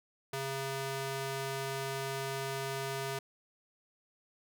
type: tone with high-pass filter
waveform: square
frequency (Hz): 135.8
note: C#3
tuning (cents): -35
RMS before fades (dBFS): -37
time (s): 0.33-3.19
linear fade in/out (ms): 5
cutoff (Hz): 290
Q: 0.54
effects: none